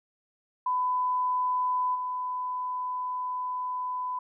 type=tone with level steps; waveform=sine; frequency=1002 Hz; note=B5; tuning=25 cents sharp; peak=-24 / -29 dBFS; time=0.66-4.19 s; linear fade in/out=5 ms; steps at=1.94 s; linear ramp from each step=20 ms; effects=none